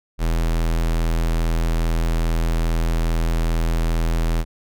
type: tone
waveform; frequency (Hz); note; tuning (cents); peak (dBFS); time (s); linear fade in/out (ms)
square; 41.2; E1; 0; -18; 0.18-4.45; 50
effects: none